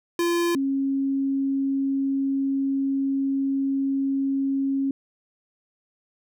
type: tone pair in turn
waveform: square / sine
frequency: 343.4 / 272.6 Hz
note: F4 / C#4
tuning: -29 / -29 cents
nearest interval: major third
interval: 400 cents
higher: first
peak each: -21 dBFS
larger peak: neither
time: 0.19-0.55 / 0.55-4.91 s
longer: second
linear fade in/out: 2 ms
effects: none